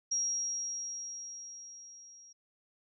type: tone with level ramp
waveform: sine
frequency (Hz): 5640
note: F8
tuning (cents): +16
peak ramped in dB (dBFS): -28 to -53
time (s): 0.11-2.33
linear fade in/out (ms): 10
effects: none